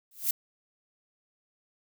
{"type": "noise with exponential growth", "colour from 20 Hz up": "violet", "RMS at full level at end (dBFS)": -22, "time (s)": [0.11, 0.31], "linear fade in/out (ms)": 5, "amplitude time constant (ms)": 42, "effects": []}